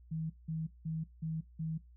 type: tone bursts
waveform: sine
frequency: 160.1 Hz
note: D#3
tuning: 50 cents sharp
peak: -34 dBFS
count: 5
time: 0.11-1.78 s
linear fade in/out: 10 ms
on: 190 ms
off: 180 ms
effects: noise-tail reverb RT60 0.2 s tail -20 dB re dry + added 60 Hz sine -55 dBFS peak until 1.96 s